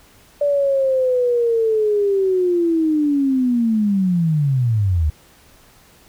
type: linear sweep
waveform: sine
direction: down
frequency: 582 to 72.3 Hz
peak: -14 dBFS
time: 0.41-5.1 s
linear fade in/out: 5 ms
effects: pink hiss -50 dBFS RMS until 6.08 s